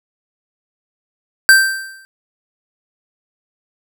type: tone with exponential decay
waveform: square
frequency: 1565 Hz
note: G6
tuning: 3 cents flat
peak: -3 dBFS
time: 1.49-2.05 s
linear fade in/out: 0 ms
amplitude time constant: 120 ms
effects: none